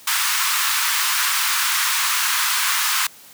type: high-pass noise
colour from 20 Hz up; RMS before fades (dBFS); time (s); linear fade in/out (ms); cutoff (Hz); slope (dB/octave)
pink; -20; 0.07-3.07; 5; 1000; 48
effects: white hiss -45 dBFS RMS until 3.33 s + high-pass 80 Hz 12 dB/octave